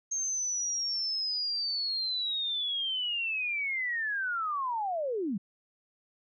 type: linear sweep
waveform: sine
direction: down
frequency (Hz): 6430 to 174.61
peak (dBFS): -29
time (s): 0.11-5.38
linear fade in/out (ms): 10
effects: none